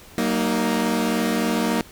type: chord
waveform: sawtooth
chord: D# minor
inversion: first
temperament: equal with one note detuned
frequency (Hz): 189.54 / 233.1 / 311.1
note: F#3 / A#3 / D#4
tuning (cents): +42 / 0 / 0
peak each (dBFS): -22 / -18 / -22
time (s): 0.18-1.81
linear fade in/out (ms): 0
effects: pink hiss -46 dBFS RMS until 1.91 s